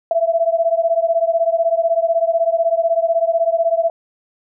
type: beating tone pair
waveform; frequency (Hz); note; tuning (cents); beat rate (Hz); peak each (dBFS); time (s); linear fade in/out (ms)
sine; 659.3 / 675.3; E5 / E5; 0 / +42; 16; -16 / -17; 0.11-3.9; 2
effects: none